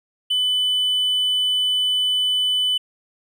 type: tone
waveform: triangle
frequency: 3000 Hz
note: F#7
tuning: 23 cents sharp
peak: -15 dBFS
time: 0.3-2.78 s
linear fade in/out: 10 ms
effects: tanh soft clip ceiling -11 dBFS